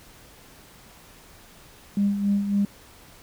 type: tone with tremolo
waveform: sine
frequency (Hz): 201.4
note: G3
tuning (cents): +47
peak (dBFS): -17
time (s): 1.97-2.65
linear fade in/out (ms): 2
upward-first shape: sine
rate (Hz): 3.6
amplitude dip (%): 60
effects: tanh soft clip ceiling -13 dBFS + pink hiss -50 dBFS RMS until 3.22 s